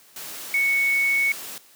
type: tone in noise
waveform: sine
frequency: 2217 Hz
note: C#7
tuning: in tune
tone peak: -18 dBFS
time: 0.54-1.32 s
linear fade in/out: 2 ms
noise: white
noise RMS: -36 dBFS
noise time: 0.16-1.58 s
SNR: +15 dB
effects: white hiss -53 dBFS RMS until 1.75 s + high-pass 150 Hz 12 dB/octave